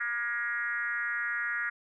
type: tone with frequency modulation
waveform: sine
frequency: 1661.2 Hz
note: G#6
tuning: in tune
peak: -29 dBFS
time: 0-1.7 s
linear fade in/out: 10 ms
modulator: 234 Hz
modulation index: 1.4
effects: none